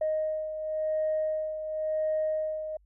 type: beating tone pair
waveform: sine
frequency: 622.3 / 623.24 Hz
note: D#5 / D#5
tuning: 0 / +3 cents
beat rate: 0.94 Hz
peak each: -27 / -34 dBFS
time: 0.01-2.77 s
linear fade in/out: 5 ms
effects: tanh soft clip ceiling -21 dBFS + added 50 Hz sine -59 dBFS peak until 2.85 s